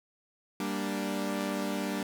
sawtooth chord, G minor, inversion none, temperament equal, 196 / 233.1 / 293.7 Hz, G3 / Bb3 / D4, 0 / 0 / 0 cents, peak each -30 / -33 / -31 dBFS, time 0.6-2.03 s, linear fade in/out 2 ms, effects none

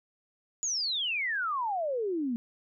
sine exponential sweep, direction down, 7000 to 225.9 Hz, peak -28 dBFS, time 0.63-2.36 s, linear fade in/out 0 ms, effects none

